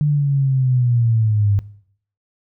sine linear sweep, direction down, 150 to 98.8 Hz, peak -13 dBFS, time 0.01-1.59 s, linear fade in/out 0 ms, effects noise-tail reverb RT60 0.6 s tail -19 dB re dry

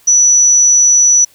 sine tone, 5920 Hz, F#8, in tune, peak -5 dBFS, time 0.07-1.25 s, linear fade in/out 10 ms, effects white hiss -48 dBFS RMS until 1.34 s

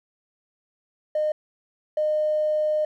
triangle tone pair in turn, 611 / 611 Hz, D#5 / D#5, -32 / -32 cents, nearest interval unison, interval 0 cents, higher neither, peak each -17 / -16 dBFS, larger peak second, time 1.15-1.32 / 1.97-2.85 s, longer second, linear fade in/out 5 ms, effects tanh soft clip ceiling -18 dBFS

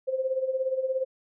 sine tone with tremolo, 523.3 Hz, C5, in tune, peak -22 dBFS, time 0.07-1.05 s, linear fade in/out 20 ms, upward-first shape sine, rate 17 Hz, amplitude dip 70%, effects none

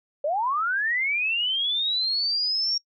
sine linear sweep, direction up, 553 to 5588 Hz, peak -22 dBFS, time 0.24-2.78 s, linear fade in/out 5 ms, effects noise-tail reverb RT60 0.1 s tail -25 dB re dry

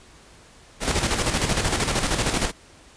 pink noise with tremolo, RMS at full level -21 dBFS, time 0.8-2.52 s, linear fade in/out 50 ms, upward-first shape square, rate 13 Hz, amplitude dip 50%, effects pink hiss -50 dBFS RMS until 2.96 s + resampled to 22050 Hz

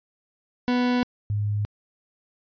40% pulse / sine tone pair in turn, 246.9 / 103.81 Hz, B3 / G#2, 0 / 0 cents, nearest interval octave + minor third, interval 1500 cents, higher first, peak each -19 / -22 dBFS, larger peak first, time 0.68-1.03 / 1.3-1.65 s, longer neither, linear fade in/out 0 ms, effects resampled to 11025 Hz

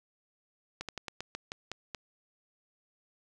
slowing click train, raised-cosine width 0.2 ms, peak -20 dBFS, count 9, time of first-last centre 0.81-1.948 s, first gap 77 ms, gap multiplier 1.17, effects none

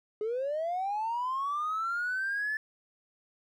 triangle linear sweep, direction up, 414.9 to 1753 Hz, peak -26 dBFS, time 0.21-2.57 s, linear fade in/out 2 ms, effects tanh soft clip ceiling -26 dBFS

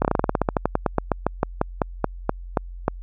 slowing click train, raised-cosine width 1 ms, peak -4 dBFS, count 25, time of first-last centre 0.02-2.881 s, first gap 28 ms, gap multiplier 1.11, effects added 44 Hz sine -33 dBFS peak until 3.02 s

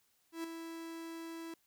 45% pulse tone with ADSR envelope, 329.6 Hz, E4, in tune, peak -36 dBFS, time 0.32-1.54 s, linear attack 120 ms, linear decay 6 ms, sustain -7 dB, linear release 3 ms, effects white hiss -74 dBFS RMS until 1.66 s

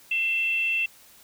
sine tone with frequency modulation, 2686 Hz, E7, 32 cents sharp, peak -22 dBFS, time 0.11-0.86 s, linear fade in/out 5 ms, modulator 601 Hz, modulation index 0.24, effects white hiss -53 dBFS RMS until 1.23 s

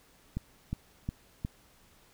click train, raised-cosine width 5 ms, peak -20 dBFS, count 4, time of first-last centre 0.37-1.449 s, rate 2.78 Hz, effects pink hiss -62 dBFS RMS until 2.13 s

